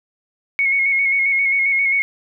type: tone with vibrato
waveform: sine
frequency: 2191 Hz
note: C#7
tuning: 21 cents flat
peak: -14 dBFS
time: 0.59-2.02 s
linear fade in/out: 0 ms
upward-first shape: square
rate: 7.5 Hz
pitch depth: 27 cents each way
effects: none